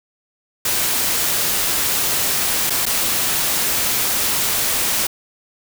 white noise with dropouts, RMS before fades -19 dBFS, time 0.65-5.07 s, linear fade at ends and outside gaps 5 ms, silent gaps 2.698-2.703 / 2.856-2.863 s, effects none

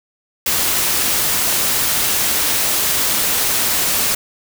white noise, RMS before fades -17 dBFS, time 0.46-4.15 s, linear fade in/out 5 ms, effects none

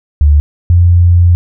sine tone pair in turn, 73.42 / 87.31 Hz, D2 / F2, 0 / 0 cents, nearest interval minor third, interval 300 cents, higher second, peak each -3 dBFS, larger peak neither, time 0.21-0.4 / 0.7-1.35 s, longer second, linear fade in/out 0 ms, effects none

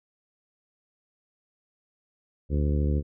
harmonic tone, 73.3 Hz, D2, 3 cents flat, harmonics 1 / 2 / 3 / 4 / 5 / 6 / 7, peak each -23 / -29 / -33 / -35 / -37 / -39 / -40 dBFS, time 2.49-3.03 s, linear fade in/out 50 ms, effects none

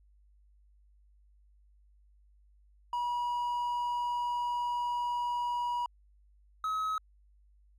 triangle tone pair in turn, 966 / 1279.1 Hz, B5 / D#6, -39 / +47 cents, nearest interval perfect fourth, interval 486 cents, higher second, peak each -28 dBFS, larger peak neither, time 2.93-5.86 / 6.64-6.98 s, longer first, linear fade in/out 2 ms, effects added 50 Hz sine -60 dBFS peak until 7.78 s

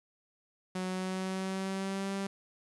sawtooth tone with pitch glide, 185 to 196 Hz, F#3 to G3, 0 to 0 cents, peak -29 dBFS, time 0.75-2.27 s, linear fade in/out 5 ms, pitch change +100 cents, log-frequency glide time 0.87-2.13 s, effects resampled to 24000 Hz + 10-bit

